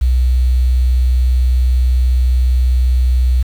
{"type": "tone with quantisation", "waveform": "sine", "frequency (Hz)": 62.6, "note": "B1", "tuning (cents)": 24, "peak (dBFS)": -9, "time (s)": [0.01, 3.43], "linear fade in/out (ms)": 10, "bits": 6, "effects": []}